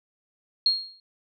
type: tone with exponential decay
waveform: sine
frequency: 4261 Hz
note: C8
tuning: 31 cents sharp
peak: -15 dBFS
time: 0.66-1 s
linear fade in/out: 2 ms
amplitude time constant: 72 ms
effects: none